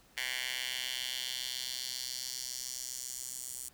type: tone with high-pass filter sweep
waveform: 10% pulse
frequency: 127.3 Hz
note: C3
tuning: 47 cents flat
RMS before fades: -39 dBFS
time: 0.17-3.69 s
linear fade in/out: 5 ms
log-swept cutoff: 2200 to 8300 Hz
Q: 2.1
effects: pink hiss -63 dBFS RMS until 3.73 s